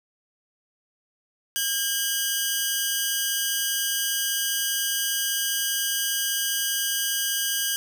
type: tone pair together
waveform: 10% pulse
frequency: 1614 / 2965 Hz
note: G#6 / F#7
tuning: -50 / +3 cents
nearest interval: major seventh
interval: 1053 cents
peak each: -18 dBFS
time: 1.56-7.76 s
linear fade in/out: 0 ms
effects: none